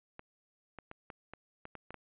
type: clicks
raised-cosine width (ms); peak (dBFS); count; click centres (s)
0.5; -30; 9; 0.194 / 0.787 / 0.914 / 1.102 / 1.336 / 1.654 / 1.753 / 1.906 / 1.943
effects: resampled to 8000 Hz